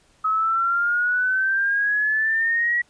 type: exponential sweep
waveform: sine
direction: up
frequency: 1276 to 1931 Hz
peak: -18 dBFS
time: 0.24-2.82 s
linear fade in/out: 10 ms
effects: pink hiss -59 dBFS RMS until 2.89 s + resampled to 22050 Hz